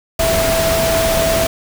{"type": "tone in noise", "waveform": "sine", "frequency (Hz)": 658, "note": "E5", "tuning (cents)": -3, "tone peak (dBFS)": -15, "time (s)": [0.19, 1.47], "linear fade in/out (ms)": 5, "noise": "pink", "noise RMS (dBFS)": -18, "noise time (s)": [0.19, 1.47], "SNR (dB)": 0, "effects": []}